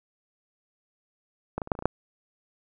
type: clicks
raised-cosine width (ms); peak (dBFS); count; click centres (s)
1; -15 / -17 / -25 / -8 / -27 / -21 / -22 / -6; 8; 1.58 / 1.618 / 1.674 / 1.718 / 1.752 / 1.79 / 1.824 / 1.856
effects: none